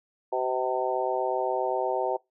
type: harmonic tone with a mistuned harmonic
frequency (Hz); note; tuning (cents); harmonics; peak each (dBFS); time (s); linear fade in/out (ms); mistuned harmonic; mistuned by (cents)
127.8; C3; -40; 3 / 4 / 5 / 6 / 7; -31 / -31 / -31 / -31 / -31; 0.32-2.17; 10; 7; +18
effects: noise-tail reverb RT60 0.2 s tail -23 dB re dry